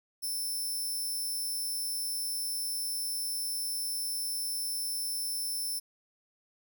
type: tone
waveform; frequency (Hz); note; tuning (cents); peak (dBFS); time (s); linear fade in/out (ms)
5% pulse; 5330; E8; +18; -26; 0.22-5.8; 20
effects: none